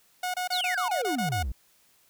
sawtooth tone bursts, 728 Hz, F#5, 28 cents flat, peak -24 dBFS, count 9, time 0.23-1.428 s, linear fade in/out 5 ms, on 110 ms, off 26 ms
triangle exponential sweep, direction down, 4662 to 52.4 Hz, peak -26 dBFS, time 0.52-1.52 s, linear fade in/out 5 ms
effects white hiss -63 dBFS RMS until 2.09 s

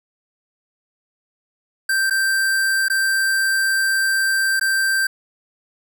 square tone with dropouts, 1568 Hz, G6, in tune, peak -17 dBFS, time 1.89-5.07 s, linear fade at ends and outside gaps 5 ms, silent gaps 2.099-2.107 / 2.884-2.899 / 4.597-4.611 s, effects none

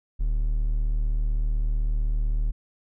triangle tone, 37.9 Hz, D#1, 45 cents flat, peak -19 dBFS, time 0.19-2.52 s, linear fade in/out 20 ms, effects none

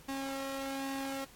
sawtooth tone with flanger, 271.5 Hz, C#4, 36 cents flat, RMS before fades -38 dBFS, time 0.08-1.25 s, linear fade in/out 10 ms, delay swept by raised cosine 1.1 to 1.61 ms, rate 1.2 Hz, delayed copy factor +0.5, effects pink hiss -57 dBFS RMS until 1.35 s + AAC 64 kbps

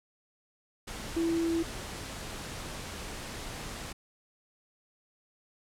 sine tone in noise, 332.1 Hz, E4, 13 cents sharp, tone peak -26 dBFS, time 1.16-1.63 s, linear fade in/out 10 ms, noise pink, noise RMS -40 dBFS, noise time 0.87-3.93 s, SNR +11 dB, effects low-pass 10000 Hz 12 dB/octave

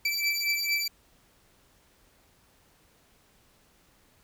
25% pulse beating tone pair, 2322 / 2326.4 Hz, D7 / D7, -20 / -17 cents, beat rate 4.4 Hz, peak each -25 dBFS, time 0.05-0.88 s, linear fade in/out 5 ms, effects pink hiss -63 dBFS RMS until 4.23 s

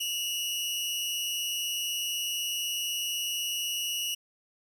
sawtooth tone pair together, 2724 / 2908 Hz, F7 / F#7, -44 / -31 cents, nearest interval minor second, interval 113 cents, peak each -35 / -27 dBFS, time 0-4.15 s, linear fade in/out 10 ms, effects none

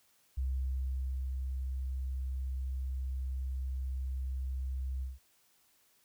sine tone with ADSR envelope, 65.3 Hz, C2, 3 cents flat, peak -30 dBFS, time 0.37-5.19 s, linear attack 11 ms, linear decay 910 ms, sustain -3 dB, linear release 170 ms, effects white hiss -69 dBFS RMS until 6.04 s

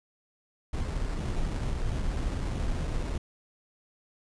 brown noise with sample-and-hold, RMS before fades -30 dBFS, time 0.73-3.18 s, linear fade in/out 5 ms, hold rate 3150 Hz, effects resampled to 22050 Hz

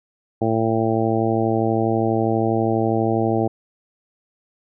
harmonic tone, 112.3 Hz, A2, 36 cents sharp, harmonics 1 / 2 / 3 / 4 / 5 / 6 / 7, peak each -24 / -24 / -22 / -25 / -28 / -26 / -26 dBFS, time 0.41-3.48 s, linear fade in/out 10 ms, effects none

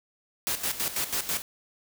white noise with tremolo, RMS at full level -28 dBFS, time 0.47-1.42 s, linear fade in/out 0 ms, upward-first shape square, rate 6.1 Hz, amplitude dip 70%, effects none

